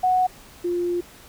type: tone pair in turn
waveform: sine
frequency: 738 / 350.5 Hz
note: F#5 / F4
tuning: -5 / +6 cents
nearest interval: octave + minor second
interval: 1289 cents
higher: first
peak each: -16 / -21 dBFS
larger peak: first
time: 0.03-0.27 / 0.64-1.01 s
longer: second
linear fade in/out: 10 ms
effects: pink hiss -47 dBFS RMS until 1.28 s